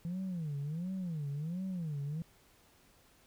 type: tone with vibrato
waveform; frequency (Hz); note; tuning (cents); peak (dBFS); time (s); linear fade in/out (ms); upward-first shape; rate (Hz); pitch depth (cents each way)
sine; 163.8; E3; -11; -33; 0.05-2.22; 0; sine; 1.4; 260
effects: tanh soft clip ceiling -33 dBFS + pink hiss -65 dBFS RMS until 3.26 s